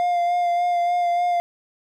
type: tone with vibrato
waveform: triangle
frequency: 702 Hz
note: F5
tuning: 9 cents sharp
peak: -16 dBFS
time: 0-1.4 s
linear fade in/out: 0 ms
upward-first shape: sine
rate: 3.4 Hz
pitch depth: 19 cents each way
effects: none